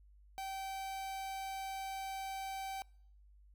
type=tone; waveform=45% pulse; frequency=774 Hz; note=G5; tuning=22 cents flat; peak=-40 dBFS; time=0.38-2.82 s; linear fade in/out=0 ms; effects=noise-tail reverb RT60 0.7 s tail -25 dB re dry + added 50 Hz sine -59 dBFS peak until 3.54 s